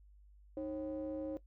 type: ring-modulated tone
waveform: triangle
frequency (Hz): 115.7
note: A#2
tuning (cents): -13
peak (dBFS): -32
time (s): 0.57-1.37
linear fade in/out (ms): 0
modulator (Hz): 426
effects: noise-tail reverb RT60 0.1 s tail -18 dB re dry + added 50 Hz sine -58 dBFS peak until 1.46 s